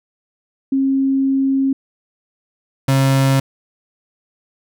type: tone pair in turn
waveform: sine / 35% pulse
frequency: 270 / 135 Hz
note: C#4 / C#3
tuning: -45 / -45 cents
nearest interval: octave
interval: 1200 cents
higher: first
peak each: -13 / -10 dBFS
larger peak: second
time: 0.72-1.73 / 2.88-3.4 s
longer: first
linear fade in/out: 5 ms
effects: none